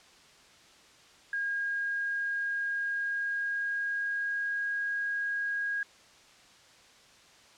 sine tone with pitch glide, 1627 to 1637.4 Hz, G#6 to G#6, -36 to -25 cents, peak -29 dBFS, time 1.33-5.83 s, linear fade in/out 2 ms, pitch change +11 cents, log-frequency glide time 2.85-4.81 s, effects white hiss -57 dBFS RMS until 7.57 s + low-pass 6000 Hz 12 dB/octave

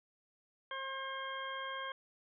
harmonic tone, 535 Hz, C5, 38 cents sharp, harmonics 1 / 2 / 3 / 4 / 6, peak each -47 / -42 / -44 / -50 / -47 dBFS, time 0.71-1.92 s, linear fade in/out 2 ms, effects none

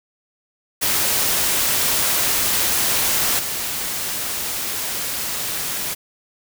white noise with level steps, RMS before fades -19 / -25 dBFS, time 0.81-5.95 s, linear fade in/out 20 ms, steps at 3.39 s, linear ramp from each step 2 ms, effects none

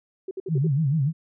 sine tone bursts, 380 Hz, F#4, 46 cents sharp, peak -28 dBFS, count 5, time 0.28-0.671 s, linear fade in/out 5 ms, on 31 ms, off 59 ms
sine tone with vibrato, 146.83 Hz, D3, in tune, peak -19 dBFS, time 0.48-1.13 s, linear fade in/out 50 ms, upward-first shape sine, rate 6.8 Hz, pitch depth 190 cents each way
effects none

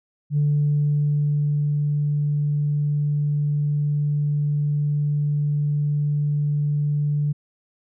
sine tone with ADSR envelope, 146.83 Hz, D3, in tune, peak -15 dBFS, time 0.3-7.33 s, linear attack 70 ms, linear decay 1400 ms, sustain -3 dB, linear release 15 ms, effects tanh soft clip ceiling -13 dBFS

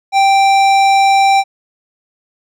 sine tone with hard clipping, 784 Hz, G5, in tune, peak -9 dBFS, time 0.12-1.44 s, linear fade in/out 50 ms, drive 14 dB, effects none

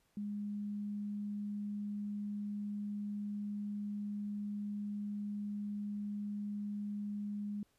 sine tone, 205.9 Hz, G#3, 15 cents flat, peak -37 dBFS, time 0.17-7.63 s, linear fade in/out 2 ms, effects pink hiss -75 dBFS RMS until 7.78 s + resampled to 32000 Hz

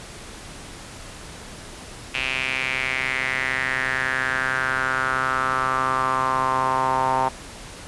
sawtooth tone with band-pass filter sweep, 130.9 Hz, C3, 1 cent sharp, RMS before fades -23 dBFS, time 2.14-7.29 s, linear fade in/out 10 ms, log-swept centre 2600 to 890 Hz, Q 5.2, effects pink hiss -39 dBFS RMS until 7.87 s + resampled to 24000 Hz

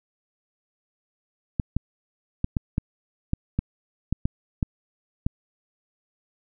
clicks, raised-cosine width 5 ms, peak -10 dBFS, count 11, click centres 1.598 / 1.766 / 2.444 / 2.568 / 2.781 / 3.334 / 3.59 / 4.126 / 4.255 / 4.628 / 5.265 s, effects none

